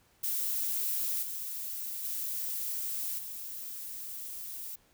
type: noise with level steps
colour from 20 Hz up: violet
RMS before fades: -32 / -38 / -35 / -41 dBFS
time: 0.23-4.76 s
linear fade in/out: 10 ms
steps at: 1.22 / 2.04 / 3.18 s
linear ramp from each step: 10 ms
effects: pink hiss -66 dBFS RMS until 4.93 s